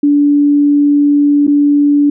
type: tone with dropouts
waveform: sine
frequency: 289.3 Hz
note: D4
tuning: 26 cents flat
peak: -6 dBFS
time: 0.03-2.1 s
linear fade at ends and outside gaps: 5 ms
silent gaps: 1.469-1.477 s
effects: none